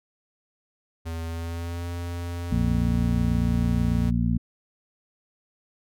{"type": "tone with pitch glide", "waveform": "square", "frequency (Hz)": [82.41, 86.46], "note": ["E2", "F2"], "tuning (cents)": [0, -17], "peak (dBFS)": -30, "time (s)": [1.05, 4.11], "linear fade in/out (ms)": 20, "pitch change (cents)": 83, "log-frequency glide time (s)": [1.25, 1.87]}
{"type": "harmonic tone", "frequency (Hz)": 58.2, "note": "A#1", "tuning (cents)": -2, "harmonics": [1, 2, 3, 4], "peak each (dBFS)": [-26, -26, -26, -26], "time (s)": [2.51, 4.38], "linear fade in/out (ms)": 10}
{"effects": []}